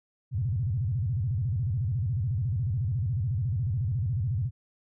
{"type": "tone with vibrato", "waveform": "sine", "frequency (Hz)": 110, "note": "A2", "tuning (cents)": 0, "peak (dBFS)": -25, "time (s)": [0.31, 4.51], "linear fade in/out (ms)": 50, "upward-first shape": "square", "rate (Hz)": 14, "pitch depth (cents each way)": 290, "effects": []}